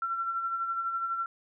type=tone with tremolo; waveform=sine; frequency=1355 Hz; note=E6; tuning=47 cents sharp; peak=-27 dBFS; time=0.02-1.26 s; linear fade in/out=2 ms; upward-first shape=sine; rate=12 Hz; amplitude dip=45%; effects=none